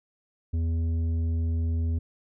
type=tone with tanh clipping; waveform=triangle; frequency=82.4 Hz; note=E2; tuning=in tune; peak=-25 dBFS; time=0.53-1.99 s; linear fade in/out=10 ms; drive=12 dB; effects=none